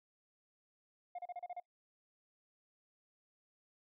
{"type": "tone bursts", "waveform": "sine", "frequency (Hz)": 711, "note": "F5", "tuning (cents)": 31, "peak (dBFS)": -38, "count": 7, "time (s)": [1.15, 1.6], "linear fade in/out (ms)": 5, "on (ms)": 36, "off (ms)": 33, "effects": ["noise-tail reverb RT60 0.1 s tail -26 dB re dry", "tanh soft clip ceiling -40 dBFS"]}